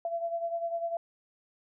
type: beating tone pair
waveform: sine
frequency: 674 / 684 Hz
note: E5 / F5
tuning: +38 / -36 cents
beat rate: 10 Hz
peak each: -31 / -37 dBFS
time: 0.05-0.97 s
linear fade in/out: 2 ms
effects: none